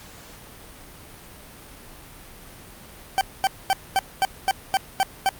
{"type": "tone bursts", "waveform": "40% pulse", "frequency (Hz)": 773, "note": "G5", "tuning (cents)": -24, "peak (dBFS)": -16, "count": 9, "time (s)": [3.18, 5.29], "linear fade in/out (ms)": 0, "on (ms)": 30, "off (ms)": 230, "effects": ["pink hiss -44 dBFS RMS until 5.39 s", "Opus 48 kbps"]}